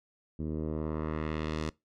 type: tone with low-pass filter sweep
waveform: 10% pulse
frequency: 77.78 Hz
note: D#2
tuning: in tune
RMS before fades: -34 dBFS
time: 0.39-1.7 s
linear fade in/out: 5 ms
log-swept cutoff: 270 to 6500 Hz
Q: 1
effects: noise-tail reverb RT60 0.2 s tail -22 dB re dry